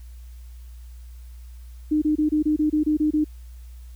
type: tone bursts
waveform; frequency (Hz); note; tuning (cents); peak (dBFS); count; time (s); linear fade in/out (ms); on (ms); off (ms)
sine; 304.4; D#4; -38; -17; 10; 1.91-3.244; 10; 110; 26
effects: added 60 Hz sine -38 dBFS peak until 3.95 s + white hiss -59 dBFS RMS until 3.95 s